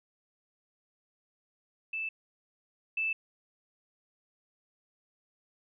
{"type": "tone pair in turn", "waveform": "sine", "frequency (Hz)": [2637, 2637], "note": ["E7", "E7"], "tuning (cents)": [0, 0], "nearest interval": "unison", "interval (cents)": 0, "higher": "neither", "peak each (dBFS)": [-32, -28], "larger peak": "second", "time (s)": [[1.93, 2.09], [2.97, 3.13]], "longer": "neither", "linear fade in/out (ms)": 5, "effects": []}